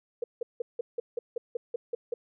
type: tone bursts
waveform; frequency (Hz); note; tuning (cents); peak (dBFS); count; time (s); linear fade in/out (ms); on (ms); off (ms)
sine; 474.7; A#4; +31; -27; 11; 0.22-2.14; 5; 20; 170
effects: none